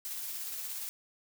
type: noise with tremolo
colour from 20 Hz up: blue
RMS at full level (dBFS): -38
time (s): 0.05-0.89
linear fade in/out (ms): 0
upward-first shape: sine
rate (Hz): 17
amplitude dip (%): 25
effects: none